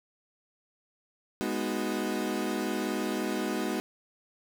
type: chord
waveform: 35% pulse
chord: G# minor seventh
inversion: none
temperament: equal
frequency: 207.7 / 246.9 / 311.1 / 370 Hz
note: G#3 / B3 / D#4 / F#4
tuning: 0 / 0 / 0 / 0 cents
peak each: -33 dBFS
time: 1.41-3.8 s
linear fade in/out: 0 ms
effects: none